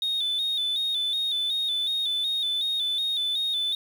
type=tone with vibrato; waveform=sine; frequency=3615 Hz; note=A7; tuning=46 cents sharp; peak=-22 dBFS; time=0.02-3.75 s; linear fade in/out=2 ms; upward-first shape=square; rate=2.7 Hz; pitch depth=51 cents each way; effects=tanh soft clip ceiling -22 dBFS + 8-bit